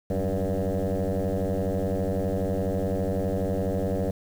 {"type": "tone with frequency modulation", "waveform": "sine", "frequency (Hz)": 196, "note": "G3", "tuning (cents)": 0, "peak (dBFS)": -22, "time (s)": [0.1, 4.11], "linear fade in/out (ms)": 5, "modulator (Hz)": 95, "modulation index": 4.5, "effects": ["tanh soft clip ceiling -20 dBFS", "8-bit"]}